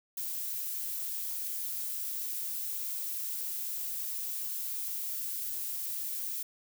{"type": "noise", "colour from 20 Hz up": "violet", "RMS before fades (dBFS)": -36, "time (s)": [0.17, 6.43], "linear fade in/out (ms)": 5, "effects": []}